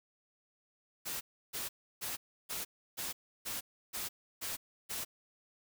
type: noise bursts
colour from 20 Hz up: white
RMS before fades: -39 dBFS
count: 9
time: 1.05-5.05 s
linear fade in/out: 20 ms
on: 160 ms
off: 320 ms
effects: none